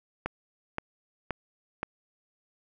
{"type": "click train", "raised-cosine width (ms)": 0.5, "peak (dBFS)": -15, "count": 4, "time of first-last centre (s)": [0.26, 1.831], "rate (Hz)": 1.91, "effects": []}